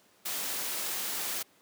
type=noise; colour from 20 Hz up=white; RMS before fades=-34 dBFS; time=0.25-1.43 s; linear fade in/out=10 ms; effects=pink hiss -63 dBFS RMS until 1.61 s + high-pass 200 Hz 12 dB/octave